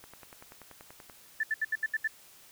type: click train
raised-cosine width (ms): 0.5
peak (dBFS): -33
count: 12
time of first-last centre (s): 0.04-1.098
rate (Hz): 10.4
type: tone bursts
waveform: sine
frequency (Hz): 1760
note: A6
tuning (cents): 0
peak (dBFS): -26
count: 7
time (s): 1.4-2.076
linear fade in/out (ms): 5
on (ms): 34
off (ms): 73
effects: white hiss -56 dBFS RMS until 2.51 s